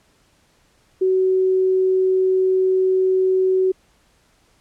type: tone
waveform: sine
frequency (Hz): 375.3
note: F#4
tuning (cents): +25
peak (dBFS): -14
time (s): 1.01-3.72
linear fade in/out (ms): 10
effects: pink hiss -59 dBFS RMS until 4.6 s + low-pass 10000 Hz 12 dB/octave